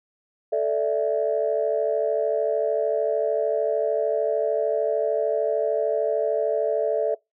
sine chord, A suspended fourth, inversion none, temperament just, 440 / 586.7 / 660 Hz, A4 / D5 / E5, 0 / -2 / +2 cents, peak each -24 dBFS, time 0.52-7.15 s, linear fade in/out 10 ms, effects noise-tail reverb RT60 0.2 s tail -25 dB re dry + tanh soft clip ceiling -11 dBFS

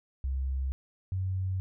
sine tone pair in turn, 66.3 / 94 Hz, C2 / F#2, +23 / +28 cents, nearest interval tritone, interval 605 cents, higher second, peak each -28 dBFS, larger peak neither, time 0.24-0.72 / 1.12-1.6 s, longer neither, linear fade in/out 0 ms, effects none

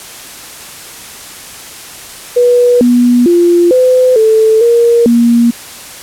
sine tone with pitch steps, 487.8 / 243.6 / 346.7 / 508 / 439.8 / 469.7 / 235.6 Hz, B4 / B3 / F4 / B4 / A4 / A#4 / A#3, -21 / -24 / -13 / +49 / -1 / +13 / +19 cents, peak -4 dBFS, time 2.36-5.51 s, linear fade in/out 10 ms, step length 450 ms, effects white hiss -29 dBFS RMS until 6.02 s + low-pass 12000 Hz 12 dB/octave

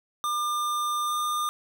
square tone with pitch glide, 1200 to 1208.3 Hz, D6 to D6, +37 to +49 cents, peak -26 dBFS, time 0.24-1.49 s, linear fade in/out 0 ms, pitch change +12 cents, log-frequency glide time 1.06-1.14 s, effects none

